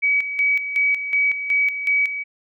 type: tone with tremolo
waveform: sine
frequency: 2273 Hz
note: C#7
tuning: 43 cents sharp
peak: -15 dBFS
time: 0.02-2.24 s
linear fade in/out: 20 ms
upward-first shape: square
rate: 2.7 Hz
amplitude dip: 65%
effects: none